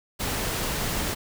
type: noise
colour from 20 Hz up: pink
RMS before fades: -28 dBFS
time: 0.19-1.15 s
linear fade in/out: 20 ms
effects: none